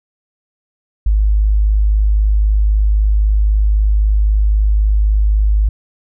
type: tone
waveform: sine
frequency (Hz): 51.91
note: G#1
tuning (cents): 0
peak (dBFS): -9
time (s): 1.06-5.69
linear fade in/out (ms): 5
effects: none